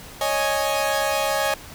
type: chord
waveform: sawtooth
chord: C# suspended second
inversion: none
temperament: equal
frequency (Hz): 554.4 / 622.3 / 830.6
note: C#5 / D#5 / G#5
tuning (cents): 0 / 0 / 0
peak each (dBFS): -21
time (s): 0.21-1.54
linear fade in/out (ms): 2
effects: pink hiss -41 dBFS RMS until 1.74 s